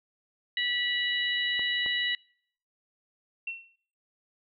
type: harmonic tone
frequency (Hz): 976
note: B5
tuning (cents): -21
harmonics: 2 / 3 / 4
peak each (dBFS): -29 / -31 / -32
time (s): 0.57-2.15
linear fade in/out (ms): 2
type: clicks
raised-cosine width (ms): 1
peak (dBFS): -28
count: 2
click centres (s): 1.594 / 1.862
type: tone with exponential decay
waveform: sine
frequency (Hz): 2714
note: E7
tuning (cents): +50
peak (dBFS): -29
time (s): 3.47-3.76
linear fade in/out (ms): 5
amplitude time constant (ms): 62
effects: noise-tail reverb RT60 0.6 s tail -26 dB re dry